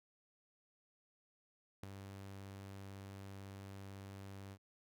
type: tone with ADSR envelope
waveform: sawtooth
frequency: 98 Hz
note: G2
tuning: in tune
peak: -38 dBFS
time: 1.83-4.58 s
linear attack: 5 ms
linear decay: 10 ms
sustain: -7 dB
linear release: 57 ms
effects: none